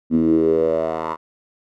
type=tone with band-pass filter sweep; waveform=10% pulse; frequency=80.5 Hz; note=E2; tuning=41 cents flat; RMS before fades=-18 dBFS; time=0.1-1.17 s; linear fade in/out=50 ms; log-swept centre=240 to 1000 Hz; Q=6.3; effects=none